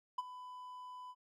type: tone with ADSR envelope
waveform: triangle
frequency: 1000 Hz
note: B5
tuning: 21 cents sharp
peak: -30 dBFS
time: 0.18-1.15 s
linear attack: 7 ms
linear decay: 28 ms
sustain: -15 dB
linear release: 48 ms
effects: none